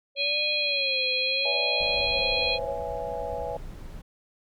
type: tone with vibrato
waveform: sine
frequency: 554.4 Hz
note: C#5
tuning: in tune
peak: -33 dBFS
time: 0.15-2.77 s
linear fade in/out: 50 ms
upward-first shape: sine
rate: 0.77 Hz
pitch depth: 130 cents each way
type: harmonic tone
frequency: 826 Hz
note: G#5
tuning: 10 cents flat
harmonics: 3 / 4 / 5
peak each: -27 / -30 / -28 dBFS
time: 0.16-2.59 s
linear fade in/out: 50 ms
type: chord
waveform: sine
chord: C# minor seventh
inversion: third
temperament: equal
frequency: 493.9 / 554.4 / 659.3 / 830.6 Hz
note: B4 / C#5 / E5 / G#5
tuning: 0 / 0 / 0 / 0 cents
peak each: -35 dBFS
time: 1.45-3.57 s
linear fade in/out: 5 ms
type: noise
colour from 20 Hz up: brown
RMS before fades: -40 dBFS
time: 1.8-4.02 s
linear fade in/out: 10 ms
effects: none